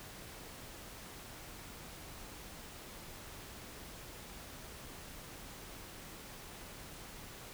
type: silence
effects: pink hiss -50 dBFS RMS until 7.53 s